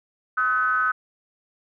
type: ring-modulated tone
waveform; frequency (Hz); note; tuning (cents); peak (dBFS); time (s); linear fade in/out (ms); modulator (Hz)
triangle; 116.54; A#2; 0; -14; 0.37-0.92; 10; 1390
effects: none